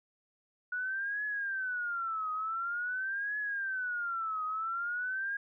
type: tone with vibrato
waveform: sine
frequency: 1460 Hz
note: F#6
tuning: 24 cents flat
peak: -32 dBFS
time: 0.72-5.37 s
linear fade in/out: 5 ms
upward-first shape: triangle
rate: 0.47 Hz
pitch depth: 270 cents each way
effects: none